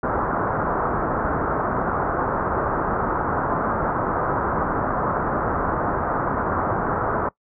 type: low-pass noise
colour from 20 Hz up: white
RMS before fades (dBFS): -23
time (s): 0.03-7.29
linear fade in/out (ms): 5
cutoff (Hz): 1400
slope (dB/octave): 48
effects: noise-tail reverb RT60 0.1 s tail -21 dB re dry